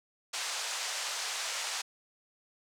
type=band-pass noise; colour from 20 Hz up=white; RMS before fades=-36 dBFS; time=0.33-1.82 s; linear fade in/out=10 ms; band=580 to 7500 Hz; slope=24 dB/octave; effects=none